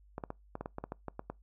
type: clicks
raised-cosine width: 1 ms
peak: -24 dBFS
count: 12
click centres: 0.181 / 0.238 / 0.304 / 0.554 / 0.61 / 0.659 / 0.784 / 0.84 / 0.921 / 1.083 / 1.194 / 1.3 s
effects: noise-tail reverb RT60 0.2 s tail -25 dB re dry + added 50 Hz sine -58 dBFS peak until 1.42 s